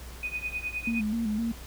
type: tone with tremolo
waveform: sine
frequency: 2489 Hz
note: D#7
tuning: in tune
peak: -27 dBFS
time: 0.23-1.01 s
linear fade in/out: 2 ms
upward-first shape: triangle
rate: 9.7 Hz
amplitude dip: 95%
type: tone with vibrato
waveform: sine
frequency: 221.2 Hz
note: A3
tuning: 9 cents sharp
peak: -26 dBFS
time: 0.87-1.52 s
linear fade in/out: 5 ms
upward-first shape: square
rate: 3.9 Hz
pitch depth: 72 cents each way
effects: added 60 Hz sine -42 dBFS peak until 1.66 s + pink hiss -47 dBFS RMS until 1.66 s